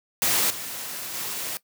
white noise with level steps, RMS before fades -22 / -34 / -31 dBFS, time 0.22-1.57 s, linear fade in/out 0 ms, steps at 0.5 / 1.14 s, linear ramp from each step 5 ms, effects noise-tail reverb RT60 0.1 s tail -18 dB re dry + high-pass 100 Hz 12 dB/octave

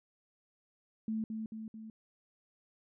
sine tone with echo, 220 Hz, A3, in tune, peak -32 dBFS, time 1.08-1.24 s, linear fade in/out 2 ms, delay 220 ms, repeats 3, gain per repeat -4 dB, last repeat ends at 1.9 s, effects none

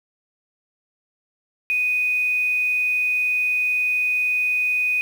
sine tone with quantisation, 2489 Hz, D#7, in tune, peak -18 dBFS, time 1.7-5.01 s, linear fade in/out 0 ms, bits 7, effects none

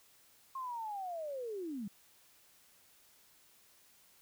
sine linear sweep, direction down, 1078 to 187.7 Hz, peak -38 dBFS, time 0.55-1.88 s, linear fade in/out 5 ms, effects white hiss -65 dBFS RMS until 4.21 s

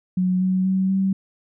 sine tone with pitch steps, 183.5 / 186.38 / 189.31 / 192.29 Hz, F#3 / F#3 / F#3 / G3, -14 / +13 / +40 / -33 cents, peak -17 dBFS, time 0.17-1.13 s, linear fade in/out 5 ms, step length 240 ms, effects none

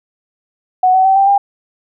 sine tone with pitch steps, 740 / 754.7 / 769.6 / 784.9 / 800.5 Hz, F#5 / F#5 / G5 / G5 / G5, 0 / +34 / -32 / +2 / +36 cents, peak -7 dBFS, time 0.83-1.38 s, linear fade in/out 5 ms, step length 110 ms, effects none

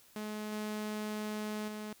sawtooth tone with level steps, 212.6 Hz, G#3, 41 cents sharp, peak -34 / -32 / -36 dBFS, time 0.16-1.93 s, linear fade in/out 2 ms, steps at 0.52 / 1.68 s, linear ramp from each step 2 ms, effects white hiss -62 dBFS RMS until 2 s

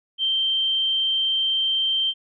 sine tone, 3136 Hz, G7, in tune, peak -19 dBFS, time 0.18-2.14 s, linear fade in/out 50 ms, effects none

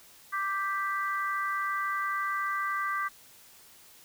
sine chord, G major, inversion second, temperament equal, 1174.7 / 1568 / 1975.5 Hz, D6 / G6 / B6, 0 / 0 / 0 cents, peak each -30 / -34 / -36 dBFS, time 0.32-3.09 s, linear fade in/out 20 ms, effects white hiss -55 dBFS RMS until 4.04 s

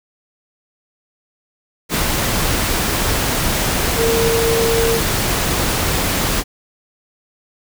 sine tone in noise, 458 Hz, A#4, 31 cents flat, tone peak -15 dBFS, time 3.96-5 s, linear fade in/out 50 ms, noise pink, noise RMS -18 dBFS, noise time 1.89-6.44 s, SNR 0 dB, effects none

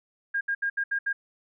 sine tone bursts at uneven times, 1618 Hz, G#6, 46 cents flat, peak -24 dBFS, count 6, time 0.34-0.41 / 0.48-0.55 / 0.62-0.7 / 0.77-0.84 / 0.91-0.99 / 1.06-1.13 s, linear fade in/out 10 ms, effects none

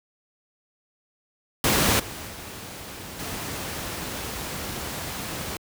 pink noise with level steps, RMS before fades -20 / -36 / -38 / -32 dBFS, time 1.64-5.57 s, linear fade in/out 2 ms, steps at 1.99 / 2.27 / 3.19 s, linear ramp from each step 10 ms, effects high-pass 60 Hz 12 dB/octave

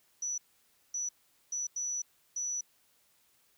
sine tone bursts at uneven times, 5920 Hz, F#8, in tune, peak -32 dBFS, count 5, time 0.22-0.38 / 0.94-1.09 / 1.52-1.67 / 1.76-2.02 / 2.36-2.61 s, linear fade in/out 5 ms, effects white hiss -69 dBFS RMS until 3.57 s

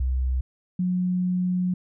sine tone pair in turn, 64.1 / 181.3 Hz, C2 / F#3, -35 / -35 cents, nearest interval octave + tritone, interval 1800 cents, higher second, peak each -21 dBFS, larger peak neither, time 0-0.41 / 0.79-1.74 s, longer second, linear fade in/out 5 ms, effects none

